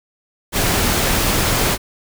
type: noise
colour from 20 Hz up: pink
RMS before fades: -17 dBFS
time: 0.52-1.78 s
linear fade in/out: 50 ms
effects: none